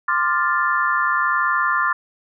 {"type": "chord", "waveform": "sine", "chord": "D minor seventh", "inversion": "third", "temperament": "equal with one note detuned", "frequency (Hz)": [1046.5, 1187.6, 1396.9, 1760], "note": ["C6", "D6", "F6", "A6"], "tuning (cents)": [0, 19, 0, 0], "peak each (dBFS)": -22, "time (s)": [0.08, 1.93], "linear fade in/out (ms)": 5, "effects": []}